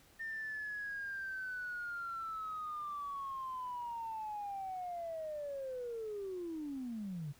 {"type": "linear sweep", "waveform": "sine", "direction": "down", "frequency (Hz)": [1817, 135.8], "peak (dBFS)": -38, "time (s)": [0.19, 7.33], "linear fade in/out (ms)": 20, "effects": ["tanh soft clip ceiling -34 dBFS", "pink hiss -64 dBFS RMS until 7.39 s"]}